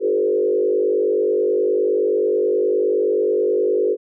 sine tone with frequency modulation, 430 Hz, A4, 40 cents flat, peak -15 dBFS, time 0-3.97 s, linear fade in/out 50 ms, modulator 49.5 Hz, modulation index 1.4, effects none

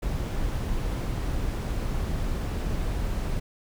brown noise, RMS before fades -28 dBFS, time 0.02-3.4 s, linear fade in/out 10 ms, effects none

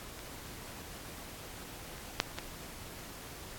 clicks, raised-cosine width 0.2 ms, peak -28 / -29 / -8 / -20 dBFS, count 4, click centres 0.192 / 1.981 / 2.201 / 2.386 s, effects pink hiss -47 dBFS RMS until 3.58 s + AAC 64 kbps

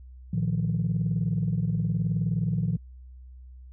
sine chord, Bb suspended fourth, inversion none, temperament equal with one note detuned, 114.74 / 155.56 / 174.61 Hz, Bb2 / Eb3 / F3, -27 / 0 / 0 cents, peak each -27 dBFS, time 0.33-2.77 s, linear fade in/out 5 ms, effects tanh soft clip ceiling -17 dBFS + added 63 Hz sine -43 dBFS peak until 3.72 s

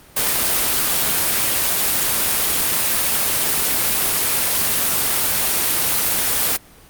white noise, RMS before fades -18 dBFS, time 0.16-6.57 s, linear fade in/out 10 ms, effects pink hiss -46 dBFS RMS until 6.89 s + Opus 32 kbps

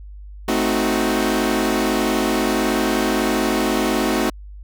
sawtooth chord, A diminished seventh, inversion none, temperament equal with one note detuned, 220 / 261.6 / 313.8 / 370 Hz, A3 / C4 / Eb4 / Gb4, 0 / 0 / +15 / 0 cents, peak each -19 dBFS, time 0.48-4.3 s, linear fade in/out 5 ms, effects added 50 Hz sine -34 dBFS peak until 4.63 s

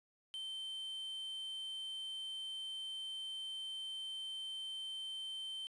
triangle tone, 3100 Hz, G7, 20 cents flat, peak -40 dBFS, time 0.34-5.67 s, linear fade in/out 0 ms, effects resampled to 24000 Hz + 11-bit

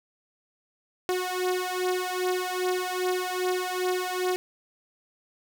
sawtooth beating tone pair, 364.3 / 366.8 Hz, F#4 / F#4, -27 / -15 cents, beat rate 2.5 Hz, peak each -25 dBFS, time 1.09-4.36 s, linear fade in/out 0 ms, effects none

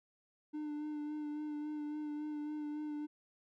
triangle tone with vibrato, 299.6 Hz, D4, 35 cents sharp, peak -36 dBFS, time 0.53-3.07 s, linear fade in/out 20 ms, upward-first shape sine, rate 3.6 Hz, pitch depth 22 cents each way, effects none

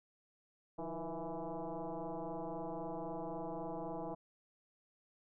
sine tone with frequency modulation, 175.9 Hz, F3, 13 cents sharp, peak -39 dBFS, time 0.78-4.15 s, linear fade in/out 10 ms, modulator 164 Hz, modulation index 4.7, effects none

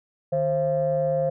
sine tone cluster, 152.6 / 530 / 679 Hz, D#3 / C5 / F5, -33 / +22 / -49 cents, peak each -28 / -21 / -28 dBFS, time 0.32-1.3 s, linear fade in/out 10 ms, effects tanh soft clip ceiling -13 dBFS

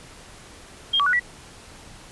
sine tone with pitch steps, 3220 / 1146 / 1471 / 1949 Hz, G7 / D6 / F#6 / B6, +46 / -43 / -11 / -23 cents, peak -17 dBFS, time 0.93-1.198 s, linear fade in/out 10 ms, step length 67 ms, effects pink hiss -45 dBFS RMS until 2.11 s + resampled to 24000 Hz

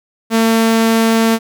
sawtooth tone, 225.6 Hz, A3, 44 cents sharp, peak -6 dBFS, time 0.3-1.39 s, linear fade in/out 50 ms, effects none

